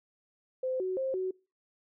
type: tone with pitch steps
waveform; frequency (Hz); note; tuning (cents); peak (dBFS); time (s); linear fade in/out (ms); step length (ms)
sine; 516 / 372.4 / 529 / 373.4; C5 / F#4 / C5 / F#4; -24 / +11 / +19 / +16; -29; 0.63-1.31; 5; 170
effects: noise-tail reverb RT60 0.3 s tail -24 dB re dry